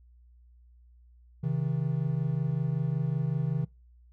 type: tone pair together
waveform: triangle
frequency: 133.87 / 159.2 Hz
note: C3 / D#3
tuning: +40 / +40 cents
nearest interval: minor third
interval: 300 cents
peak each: -27 dBFS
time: 1.43-3.65 s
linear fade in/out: 10 ms
effects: noise-tail reverb RT60 0.3 s tail -26 dB re dry + added 60 Hz sine -54 dBFS peak until 4.12 s